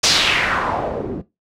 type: noise with low-pass filter sweep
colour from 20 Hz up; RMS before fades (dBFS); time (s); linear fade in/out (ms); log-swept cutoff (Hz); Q
white; -19; 0.03-1.22; 10; 5700 to 260; 2.4
effects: noise-tail reverb RT60 0.2 s tail -17 dB re dry